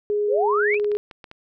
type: tone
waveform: sine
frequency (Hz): 415.3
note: G#4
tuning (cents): 0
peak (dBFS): -19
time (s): 0.1-0.97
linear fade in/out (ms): 0
type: exponential sweep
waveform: sine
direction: up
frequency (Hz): 440 to 2730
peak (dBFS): -20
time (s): 0.27-0.79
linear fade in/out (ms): 50
type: clicks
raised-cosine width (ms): 0.3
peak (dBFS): -24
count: 8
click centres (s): 0.744 / 0.798 / 0.845 / 0.917 / 0.951 / 1.112 / 1.242 / 1.314
effects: none